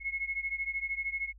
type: beating tone pair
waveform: sine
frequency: 2173 / 2186 Hz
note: C#7 / C#7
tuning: -35 / -25 cents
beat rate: 13 Hz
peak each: -34 / -36 dBFS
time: 0-1.33 s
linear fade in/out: 50 ms
effects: added 50 Hz sine -51 dBFS peak until 1.38 s